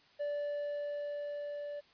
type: tone with level ramp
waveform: triangle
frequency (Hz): 582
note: D5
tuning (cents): -16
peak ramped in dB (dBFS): -31 to -37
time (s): 0.19-1.81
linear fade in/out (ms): 20
effects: white hiss -64 dBFS RMS until 1.93 s + resampled to 11025 Hz